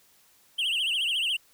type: tone with vibrato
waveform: triangle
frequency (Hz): 2960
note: F#7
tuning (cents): 0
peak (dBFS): -23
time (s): 0.58-1.37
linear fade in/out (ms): 10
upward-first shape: triangle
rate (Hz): 14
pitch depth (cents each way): 200
effects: white hiss -61 dBFS RMS until 1.53 s